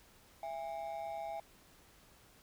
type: ring-modulated tone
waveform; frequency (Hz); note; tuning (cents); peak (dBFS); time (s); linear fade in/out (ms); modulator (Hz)
triangle; 740; F#5; 0; -34; 0.43-1.4; 2; 73.9
effects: pink hiss -63 dBFS RMS until 2.42 s